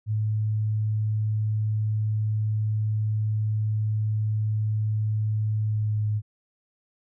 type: tone with pitch glide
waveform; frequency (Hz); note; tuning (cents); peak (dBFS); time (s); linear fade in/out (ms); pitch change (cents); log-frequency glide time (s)
sine; 107.5 to 106.02; A2 to G#2; -40 to +36; -22; 0.06-6.22; 50; -24; 5.64-6.1
effects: none